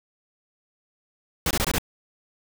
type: noise bursts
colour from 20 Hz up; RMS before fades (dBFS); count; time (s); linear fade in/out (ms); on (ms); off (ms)
pink; -23; 5; 1.46-1.784; 2; 48; 21
effects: none